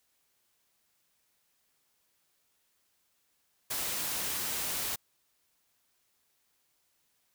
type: noise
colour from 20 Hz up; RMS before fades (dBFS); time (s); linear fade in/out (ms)
white; -34; 3.7-4.96; 10
effects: white hiss -74 dBFS RMS until 7.34 s